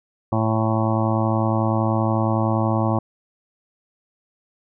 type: harmonic tone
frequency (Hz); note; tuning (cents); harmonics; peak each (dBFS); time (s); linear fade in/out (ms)
110.7; A2; +11; 1 / 2 / 3 / 5 / 6 / 7 / 8 / 9 / 10; -21 / -24 / -26 / -28 / -29 / -29 / -30 / -31 / -31; 0.32-2.99; 5
effects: none